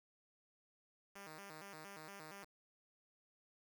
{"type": "tone with vibrato", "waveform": "5% pulse", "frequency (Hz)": 176.3, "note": "F3", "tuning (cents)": 17, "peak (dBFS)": -40, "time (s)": [1.15, 2.45], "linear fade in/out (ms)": 10, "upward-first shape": "square", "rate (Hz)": 4.3, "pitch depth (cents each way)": 210, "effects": ["11-bit"]}